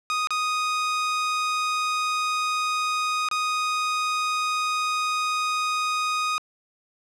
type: tone with dropouts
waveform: sawtooth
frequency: 1244.5 Hz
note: D#6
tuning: in tune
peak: -19 dBFS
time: 0.1-6.38 s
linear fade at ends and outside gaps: 0 ms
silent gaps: 0.272-0.306 / 3.287-3.313 s
effects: low-pass 7000 Hz 12 dB/octave